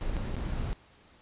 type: noise with dropouts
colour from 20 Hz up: brown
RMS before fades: -32 dBFS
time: 0.01-0.73 s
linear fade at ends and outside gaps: 0 ms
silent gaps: 0.163-0.167 / 0.356-0.366 s
effects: pink hiss -59 dBFS RMS until 1.21 s + resampled to 8000 Hz